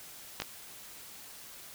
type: clicks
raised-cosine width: 0.2 ms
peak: -16 dBFS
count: 2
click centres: 0.401 / 0.42 s
effects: white hiss -49 dBFS RMS until 1.74 s